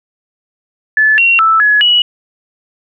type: tone with pitch steps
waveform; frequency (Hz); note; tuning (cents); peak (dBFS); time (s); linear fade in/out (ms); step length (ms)
sine; 1733 / 2742 / 1318 / 1691 / 2928; A6 / F7 / E6 / G#6 / F#7; -27 / -32 / -1 / +31 / -19; -6; 0.97-2.02; 2; 210
effects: none